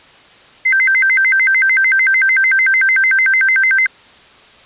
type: tone with vibrato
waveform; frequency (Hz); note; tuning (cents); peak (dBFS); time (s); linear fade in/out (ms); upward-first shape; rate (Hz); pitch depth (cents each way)
sine; 1797; A6; +36; -9; 0.65-3.87; 10; square; 6.7; 240
effects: white hiss -43 dBFS RMS until 4.65 s + resampled to 8000 Hz